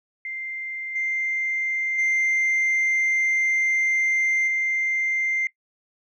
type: tone with level steps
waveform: sine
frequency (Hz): 2092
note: C7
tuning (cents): -1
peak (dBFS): -29 / -22 / -17 / -20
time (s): 0.25-5.47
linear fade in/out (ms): 2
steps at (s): 0.95 / 1.98 / 4.47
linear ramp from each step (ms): 10
effects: noise-tail reverb RT60 0.1 s tail -19 dB re dry + tanh soft clip ceiling -17 dBFS